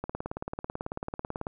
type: click train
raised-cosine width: 1 ms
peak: -19 dBFS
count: 27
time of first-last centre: 0.04-1.469 s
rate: 18.2 Hz
effects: none